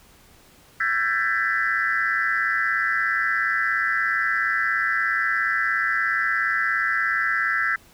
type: tone cluster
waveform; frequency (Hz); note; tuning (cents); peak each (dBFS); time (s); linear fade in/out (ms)
sine; 1340 / 1564 / 1661 / 1781 / 1991; E6 / G6 / G#6 / A6 / B6; +28 / -4 / 0 / +21 / +14; -26; 0.8-7.76; 5
effects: tanh soft clip ceiling -10 dBFS + pink hiss -53 dBFS RMS until 7.93 s